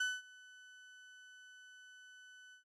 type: tone with ADSR envelope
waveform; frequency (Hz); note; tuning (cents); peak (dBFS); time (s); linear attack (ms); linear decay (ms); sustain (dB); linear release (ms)
35% pulse; 1500; F#6; +23; -30; 0-2.64; 7; 210; -24; 110
effects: low-pass 7000 Hz 12 dB/octave + AAC 64 kbps